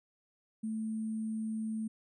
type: tone with sample-and-hold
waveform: sine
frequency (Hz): 220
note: A3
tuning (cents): 0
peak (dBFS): -33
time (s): 0.63-1.88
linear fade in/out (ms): 10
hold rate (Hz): 8820
effects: resampled to 32000 Hz